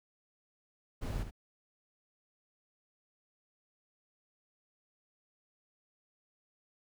brown noise with echo, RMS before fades -36 dBFS, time 1.01-1.24 s, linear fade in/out 20 ms, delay 71 ms, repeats 1, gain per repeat -8 dB, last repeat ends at 1.311 s, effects none

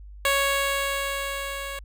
10% pulse tone with level ramp, 554.4 Hz, C#5, in tune, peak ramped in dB -11 to -24 dBFS, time 0.25-1.79 s, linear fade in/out 2 ms, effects added 50 Hz sine -40 dBFS peak until 1.84 s

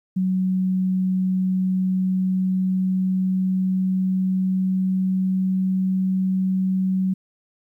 sine tone with pitch glide, 186.4 to 188.13 Hz, F#3 to F#3, +13 to +29 cents, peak -18 dBFS, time 0.16-7.14 s, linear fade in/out 10 ms, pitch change +16 cents, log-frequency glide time 1.28-6.15 s, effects 10-bit

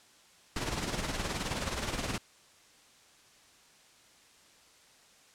pink noise with tremolo, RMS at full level -32 dBFS, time 0.56-2.18 s, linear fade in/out 2 ms, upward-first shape sine, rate 19 Hz, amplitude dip 55%, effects white hiss -60 dBFS RMS until 5.34 s + low-pass 8000 Hz 12 dB/octave

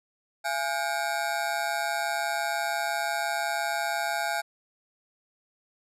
25% pulse ring-modulated tone, 755 Hz, F#5, 35 cents sharp, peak -20 dBFS, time 0.44-4.42 s, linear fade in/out 20 ms, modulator 72.9 Hz, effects resampled to 32000 Hz

